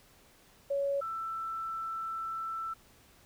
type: tone pair in turn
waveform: sine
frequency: 559 / 1329.5 Hz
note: C#5 / E6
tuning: +14 / +14 cents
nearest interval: octave + minor third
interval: 1500 cents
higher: second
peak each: -28 / -34 dBFS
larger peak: first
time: 0.7-1.01 / 1.01-2.74 s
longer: second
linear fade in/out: 10 ms
effects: pink hiss -61 dBFS RMS until 3.25 s